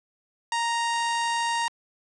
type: harmonic tone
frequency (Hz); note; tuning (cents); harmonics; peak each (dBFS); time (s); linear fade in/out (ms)
932.3; A#5; 0; 1 / 2 / 3 / 4 / 5 / 6 / 7 / 8 / 9 / 10; -25 / -31 / -35 / -37 / -39 / -41 / -42 / -43 / -44 / -45; 0.52-1.68; 2
type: click train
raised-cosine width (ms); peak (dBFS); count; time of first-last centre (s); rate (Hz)
0.2; -29; 36; 0.94-1.682; 47.2
effects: none